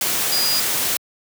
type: tone in noise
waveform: sine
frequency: 4881 Hz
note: D#8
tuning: 34 cents flat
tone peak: -19 dBFS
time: 0.32-0.6 s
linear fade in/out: 2 ms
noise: white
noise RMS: -21 dBFS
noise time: 0.01-0.97 s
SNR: -1 dB
effects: high-pass 100 Hz 12 dB/octave